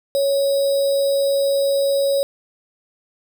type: tone with sample-and-hold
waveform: sine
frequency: 554.4 Hz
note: C#5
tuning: in tune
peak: -15 dBFS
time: 0.15-2.23 s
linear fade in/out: 0 ms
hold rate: 4410 Hz
effects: none